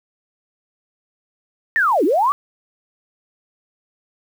sine linear two-way sweep, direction down then up, 1864.7 to 266.7 to 1185 Hz, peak -13 dBFS, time 1.76-2.32 s, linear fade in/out 0 ms, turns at 2.04 s, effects 7-bit

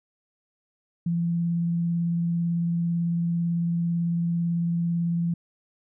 sine tone with vibrato, 170 Hz, F3, 46 cents flat, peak -22 dBFS, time 1.06-5.34 s, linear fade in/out 5 ms, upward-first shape triangle, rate 18 Hz, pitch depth 14 cents each way, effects none

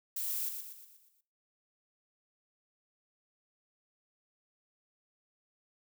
violet noise with echo, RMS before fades -36 dBFS, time 0.16-0.49 s, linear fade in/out 5 ms, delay 120 ms, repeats 6, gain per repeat -6 dB, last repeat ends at 1.21 s, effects noise-tail reverb RT60 0.4 s tail -18 dB re dry

